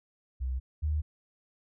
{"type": "tone pair in turn", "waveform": "sine", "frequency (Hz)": [64.3, 75.96], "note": ["C2", "D#2"], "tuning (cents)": [-30, -41], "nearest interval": "minor third", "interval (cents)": 289, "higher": "second", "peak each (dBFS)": [-29, -26], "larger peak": "second", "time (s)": [[0.4, 0.6], [0.82, 1.02]], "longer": "neither", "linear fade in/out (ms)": 20, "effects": []}